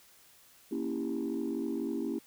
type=chord; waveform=sine; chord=A# diminished seventh; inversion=none; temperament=equal with one note detuned; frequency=233.1 / 277.2 / 329.6 / 397.5 Hz; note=A#3 / C#4 / E4 / G4; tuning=0 / 0 / 0 / +24 cents; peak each=-36 / -35 / -35 / -38 dBFS; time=0.71-2.19 s; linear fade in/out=10 ms; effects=tanh soft clip ceiling -25 dBFS + white hiss -60 dBFS RMS until 2.26 s